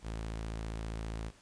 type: tone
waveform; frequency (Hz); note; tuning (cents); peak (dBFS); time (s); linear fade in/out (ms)
sawtooth; 55; A1; 0; -33; 0.02-1.32; 50
effects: pink hiss -61 dBFS RMS until 1.41 s + resampled to 22050 Hz